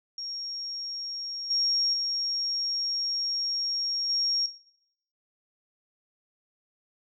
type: tone with level steps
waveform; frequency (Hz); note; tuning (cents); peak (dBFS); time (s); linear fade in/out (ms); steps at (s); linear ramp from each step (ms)
sine; 5570; F8; -5; -33 / -23 / -27 / -24; 0.18-4.46; 2; 1.5 / 1.93 / 4.09; 10
effects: noise-tail reverb RT60 0.7 s tail -17 dB re dry